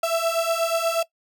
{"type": "beating tone pair", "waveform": "35% pulse", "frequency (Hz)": [660, 668.3], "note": ["E5", "E5"], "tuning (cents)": [2, 24], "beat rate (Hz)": 8.3, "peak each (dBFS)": -22, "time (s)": [0.03, 1.03], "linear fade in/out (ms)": 5, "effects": ["noise-tail reverb RT60 0.1 s tail -20 dB re dry"]}